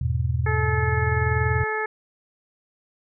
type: chord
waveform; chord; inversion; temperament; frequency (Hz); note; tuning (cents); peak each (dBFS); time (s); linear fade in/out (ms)
sine; E major; none; just; 82.41 / 103.01 / 123.61; E2 / G#2 / B2; 0 / -14 / +2; -24 / -29 / -24; 0.01-1.64; 5
type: harmonic tone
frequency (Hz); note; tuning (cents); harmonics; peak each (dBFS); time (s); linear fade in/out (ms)
432.6; A4; -29; 1 / 2 / 3 / 4 / 5; -28 / -30 / -32 / -28 / -33; 0.46-1.86; 5
effects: none